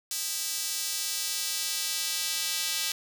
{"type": "tone with high-pass filter sweep", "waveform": "square", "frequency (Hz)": 178.3, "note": "F3", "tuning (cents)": 36, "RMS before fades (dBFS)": -31, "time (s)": [0.11, 2.92], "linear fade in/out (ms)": 2, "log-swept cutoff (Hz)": [5800, 3700], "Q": 1, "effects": []}